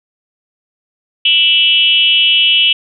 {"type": "tone with frequency modulation", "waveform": "sine", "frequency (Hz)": 2960, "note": "F#7", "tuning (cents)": 0, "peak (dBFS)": -7, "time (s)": [1.25, 2.73], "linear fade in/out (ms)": 5, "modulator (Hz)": 305, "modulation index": 1, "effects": []}